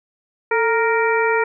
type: harmonic tone with a mistuned harmonic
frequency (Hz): 466.2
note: A#4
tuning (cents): 0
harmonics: 1 / 2 / 3 / 4 / 5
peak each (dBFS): -18 / -21 / -23 / -24 / -25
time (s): 0.51-1.44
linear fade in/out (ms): 5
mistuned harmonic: 1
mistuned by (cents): -76
effects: none